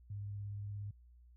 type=tone with vibrato; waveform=sine; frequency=101.9 Hz; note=G#2; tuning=32 cents flat; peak=-40 dBFS; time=0.1-0.91 s; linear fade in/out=5 ms; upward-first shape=triangle; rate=17 Hz; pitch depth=17 cents each way; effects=added 60 Hz sine -58 dBFS peak until 1.36 s